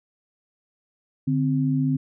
sine tone pair together, 146.7 / 261.6 Hz, D3 / C4, -2 / 0 cents, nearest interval minor seventh, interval 1002 cents, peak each -22 dBFS, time 1.27-1.97 s, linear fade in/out 10 ms, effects none

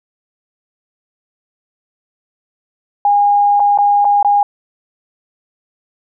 sine tone with dropouts, 816 Hz, G#5, 31 cents flat, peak -8 dBFS, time 3.05-4.43 s, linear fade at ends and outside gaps 2 ms, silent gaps 3.597-3.601 / 3.776-3.786 / 4.046-4.051 / 4.228-4.247 s, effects none

